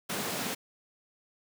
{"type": "high-pass noise", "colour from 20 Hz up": "pink", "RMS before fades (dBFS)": -34, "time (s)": [0.09, 0.55], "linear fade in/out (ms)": 10, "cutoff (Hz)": 150, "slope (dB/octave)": 24, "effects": []}